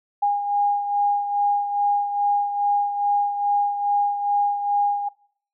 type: beating tone pair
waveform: sine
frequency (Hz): 815 / 817.4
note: G#5 / G#5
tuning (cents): -33 / -28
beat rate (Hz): 2.4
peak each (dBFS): -19 / -27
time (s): 0.22-5.09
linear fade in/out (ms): 10
effects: noise-tail reverb RT60 0.6 s tail -24 dB re dry